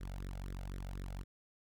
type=tone with flanger; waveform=sawtooth; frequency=46.63 Hz; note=F#1; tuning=14 cents sharp; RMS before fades=-43 dBFS; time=0-1.24 s; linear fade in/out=20 ms; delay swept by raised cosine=0.52 to 1.45 ms; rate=4 Hz; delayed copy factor=+1; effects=none